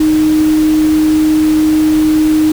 sine tone in noise, 310 Hz, D#4, 6 cents flat, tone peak -7 dBFS, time 0-2.52 s, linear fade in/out 5 ms, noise pink, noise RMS -25 dBFS, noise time 0-2.52 s, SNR +15 dB, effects none

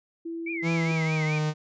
sine tone, 332.4 Hz, E4, 15 cents sharp, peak -31 dBFS, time 0.25-0.92 s, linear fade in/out 10 ms
sine tone with vibrato, 2229 Hz, C#7, 9 cents sharp, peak -31 dBFS, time 0.46-1.39 s, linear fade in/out 10 ms, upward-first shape triangle, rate 4.8 Hz, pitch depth 180 cents each way
45% pulse tone with pitch glide, 166.2 to 153.29 Hz, E3 to D#3, +15 to -25 cents, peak -24 dBFS, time 0.62-1.54 s, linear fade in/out 50 ms, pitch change -140 cents, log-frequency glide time 0.75-1.33 s
effects resampled to 16000 Hz

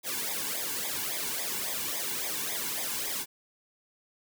white noise with flanger, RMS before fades -33 dBFS, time 0.03-3.26 s, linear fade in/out 50 ms, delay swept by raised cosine 0.69 to 1.62 ms, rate 3.6 Hz, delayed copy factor -0.9, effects none

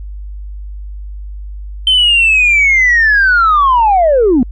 sine linear sweep, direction down, 3103 to 226.9 Hz, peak -5 dBFS, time 1.87-4.43 s, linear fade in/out 2 ms, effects tanh soft clip ceiling -3 dBFS + added 50 Hz sine -23 dBFS peak until 4.51 s

